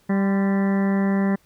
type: harmonic tone with a mistuned harmonic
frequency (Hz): 196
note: G3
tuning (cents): 0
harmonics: 1 / 2 / 3 / 4 / 5 / 6 / 7 / 8 / 9 / 10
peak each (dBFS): -18 / -29 / -32 / -35 / -36 / -43 / -41 / -45 / -36 / -38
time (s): 0.09-1.36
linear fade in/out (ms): 10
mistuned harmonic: 5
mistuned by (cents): +62
effects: pink hiss -60 dBFS RMS until 1.45 s